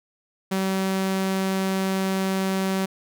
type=tone; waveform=sawtooth; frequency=191.1 Hz; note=G3; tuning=44 cents flat; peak=-18 dBFS; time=0.51-2.86 s; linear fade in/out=10 ms; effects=none